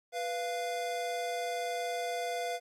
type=tone pair together; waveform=square; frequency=492.1 / 693.2 Hz; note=B4 / F5; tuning=-6 / -13 cents; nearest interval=tritone; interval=593 cents; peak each=-38 / -35 dBFS; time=0.12-2.6 s; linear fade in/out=50 ms; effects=low-pass 11000 Hz 12 dB/octave + 12-bit